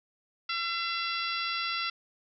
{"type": "harmonic tone with a mistuned harmonic", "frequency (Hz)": 678, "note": "E5", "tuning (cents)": 49, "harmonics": [2, 3, 4, 5, 6, 7, 8], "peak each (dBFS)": [-34, -38, -36, -38, -40, -38, -45], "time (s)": [0.49, 1.9], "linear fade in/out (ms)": 5, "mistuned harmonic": 6, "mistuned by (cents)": -20, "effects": []}